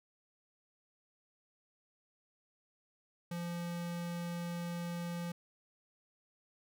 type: tone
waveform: square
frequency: 172.4 Hz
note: F3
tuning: 22 cents flat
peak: -38 dBFS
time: 3.31-5.32 s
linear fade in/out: 5 ms
effects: none